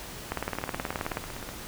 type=two click trains; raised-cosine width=0.5 ms; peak=-14 / -23 dBFS; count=17 / 17; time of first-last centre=0.32-1.171 / 0.49-1.49 s; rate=18.8 / 16 Hz; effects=pink hiss -41 dBFS RMS until 1.67 s